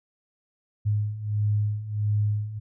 sine beating tone pair, 103.83 / 105.33 Hz, G#2 / G#2, 0 / +25 cents, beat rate 1.5 Hz, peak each -28 / -24 dBFS, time 0.85-2.6 s, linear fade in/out 20 ms, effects none

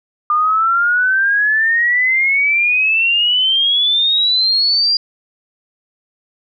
sine exponential sweep, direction up, 1201 to 4820 Hz, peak -11 dBFS, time 0.3-4.97 s, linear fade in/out 2 ms, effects none

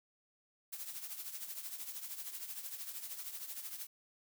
blue noise with tremolo, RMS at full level -42 dBFS, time 0.72-3.87 s, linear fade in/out 10 ms, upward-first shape triangle, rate 13 Hz, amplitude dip 70%, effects none

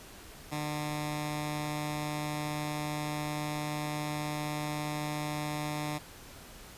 10% pulse tone with notch filter, 150 Hz, D3, 37 cents sharp, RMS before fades -35 dBFS, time 0.51-5.99 s, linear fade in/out 20 ms, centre 480 Hz, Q 1.8, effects pink hiss -50 dBFS RMS until 6.77 s + resampled to 32000 Hz

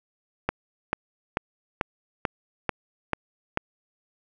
click train, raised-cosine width 0.5 ms, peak -8 dBFS, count 8, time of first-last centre 0.49-3.574 s, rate 2.27 Hz, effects none

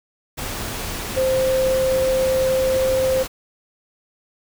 sine tone in noise, 523.3 Hz, C5, in tune, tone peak -16 dBFS, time 1.16-3.24 s, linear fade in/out 20 ms, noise pink, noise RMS -28 dBFS, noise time 0.37-3.28 s, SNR +9 dB, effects none

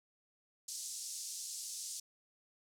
pink band-pass noise, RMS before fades -44 dBFS, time 0.68-2 s, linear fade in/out 5 ms, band 5300 to 9500 Hz, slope 24 dB/octave, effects none

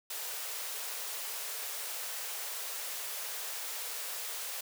white high-pass noise, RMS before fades -39 dBFS, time 0.1-4.61 s, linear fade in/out 5 ms, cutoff 410 Hz, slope 96 dB/octave, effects none

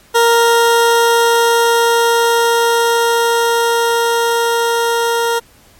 20% pulse tone with level ramp, 466.2 Hz, A#4, in tune, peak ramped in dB -3 to -8 dBFS, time 0.14-5.4 s, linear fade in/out 20 ms, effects pink hiss -47 dBFS RMS until 5.79 s + MP3 64 kbps

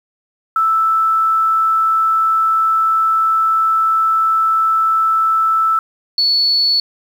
sine tone pair in turn, 1318.5 / 4425 Hz, E6 / C#8, 0 / -4 cents, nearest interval octave + major sixth, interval 2096 cents, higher second, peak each -11 dBFS, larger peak neither, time 0.56-5.79 / 6.18-6.8 s, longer first, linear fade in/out 2 ms, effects 7-bit

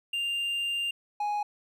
triangle tone pair in turn, 2794 / 830.7 Hz, F7 / G#5, 0 / 0 cents, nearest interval octave + major sixth, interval 2100 cents, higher first, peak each -26 / -25 dBFS, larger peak second, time 0.13-0.91 / 1.2-1.43 s, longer first, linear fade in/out 5 ms, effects none

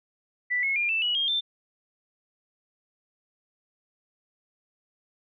sine tone with pitch steps, 1975.5 / 2179 / 2404 / 2652 / 2926 / 3228 / 3561 Hz, B6 / C#7 / D7 / E7 / F#7 / G#7 / A7, 0 / -30 / +40 / +10 / -20 / -50 / +20 cents, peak -23 dBFS, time 0.5-1.41 s, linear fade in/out 20 ms, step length 130 ms, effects none

